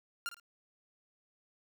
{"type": "tone with echo", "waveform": "sawtooth", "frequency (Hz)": 1396.9, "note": "F6", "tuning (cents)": 0, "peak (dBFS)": -31, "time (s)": [0.26, 0.29], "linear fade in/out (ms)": 0, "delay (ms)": 54, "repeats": 2, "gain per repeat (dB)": -12, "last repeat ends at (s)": 0.398, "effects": ["12-bit"]}